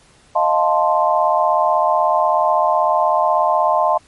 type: chord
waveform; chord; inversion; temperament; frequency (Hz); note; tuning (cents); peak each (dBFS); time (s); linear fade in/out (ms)
sine; F dominant seventh; third; equal; 622.3 / 698.5 / 880 / 1046.5; Eb5 / F5 / A5 / C6; 0 / 0 / 0 / 0; -18; 0.35-3.98; 10
effects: pink hiss -51 dBFS RMS until 4.07 s + MP3 48 kbps